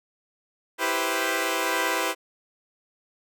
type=chord; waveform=10% pulse; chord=C major seventh; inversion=first; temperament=equal; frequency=329.6 / 392 / 493.9 / 523.3 Hz; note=E4 / G4 / B4 / C5; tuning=0 / 0 / 0 / 0 cents; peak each=-21 dBFS; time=0.78-2.15 s; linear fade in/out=50 ms; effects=none